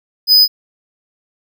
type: tone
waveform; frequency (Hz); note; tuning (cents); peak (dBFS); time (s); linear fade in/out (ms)
square; 5000; D#8; +8; -6; 0.27-0.48; 50
effects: none